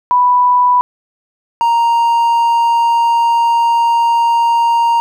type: tone pair in turn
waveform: sine / triangle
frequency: 987.8 / 932.4 Hz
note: B5 / A#5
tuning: 0 / 0 cents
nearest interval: minor second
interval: 100 cents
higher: first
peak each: -7 dBFS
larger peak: neither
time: 0.11-0.81 / 1.61-5 s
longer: second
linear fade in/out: 0 ms
effects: none